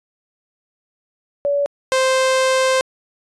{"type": "tone pair in turn", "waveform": ["sine", "sawtooth"], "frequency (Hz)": [570, 522.5], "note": ["C#5", "C5"], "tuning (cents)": [48, -2], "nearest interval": "major second", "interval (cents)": 150, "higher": "first", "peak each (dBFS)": [-15, -10], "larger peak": "second", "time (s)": [[1.45, 1.66], [1.92, 2.81]], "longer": "second", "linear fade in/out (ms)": 0, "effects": ["resampled to 22050 Hz"]}